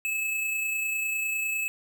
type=tone with amplitude modulation; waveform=square; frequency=2600 Hz; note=E7; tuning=24 cents flat; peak=-26 dBFS; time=0.05-1.68 s; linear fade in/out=0 ms; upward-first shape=sine; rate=29.9 Hz; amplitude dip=30%; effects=none